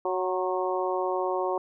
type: harmonic tone with a mistuned harmonic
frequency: 184.9 Hz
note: F#3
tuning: 1 cent flat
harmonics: 2 / 3 / 4 / 5 / 6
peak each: -29 / -31 / -32 / -33 / -34 dBFS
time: 0.05-1.58 s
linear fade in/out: 2 ms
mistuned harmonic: 6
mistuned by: -34 cents
effects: none